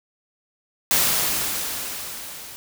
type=noise with level ramp; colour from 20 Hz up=white; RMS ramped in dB=-18 to -39 dBFS; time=0.91-2.56 s; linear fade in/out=0 ms; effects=none